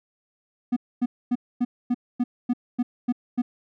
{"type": "tone bursts", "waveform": "triangle", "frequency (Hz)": 244.7, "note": "B3", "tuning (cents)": -16, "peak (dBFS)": -17, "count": 10, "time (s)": [0.72, 3.42], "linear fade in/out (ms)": 10, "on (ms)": 45, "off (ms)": 250, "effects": []}